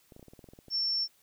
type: clicks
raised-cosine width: 2 ms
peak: -37 dBFS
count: 12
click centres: 0.122 / 0.164 / 0.195 / 0.228 / 0.283 / 0.335 / 0.392 / 0.442 / 0.488 / 0.535 / 0.589 / 0.683 s
type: tone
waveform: sine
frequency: 5420 Hz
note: E8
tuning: 47 cents sharp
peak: -27 dBFS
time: 0.7-1.08 s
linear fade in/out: 50 ms
effects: white hiss -66 dBFS RMS until 1.22 s